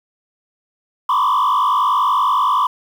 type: tone with frequency modulation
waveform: sine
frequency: 1081 Hz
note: C#6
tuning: 44 cents flat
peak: -10 dBFS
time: 1.09-2.67 s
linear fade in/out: 5 ms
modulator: 50.5 Hz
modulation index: 2.1
effects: tanh soft clip ceiling -12 dBFS + 7-bit